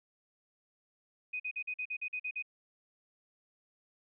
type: tone bursts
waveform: sine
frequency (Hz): 2497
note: D#7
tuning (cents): +6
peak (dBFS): -34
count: 10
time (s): 1.33-2.425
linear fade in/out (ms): 10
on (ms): 69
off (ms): 45
effects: none